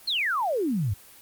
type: exponential sweep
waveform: sine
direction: down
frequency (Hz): 4435 to 89.9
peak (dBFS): -23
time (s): 0.07-0.94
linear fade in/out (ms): 10
effects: white hiss -50 dBFS RMS until 1.21 s + Opus 24 kbps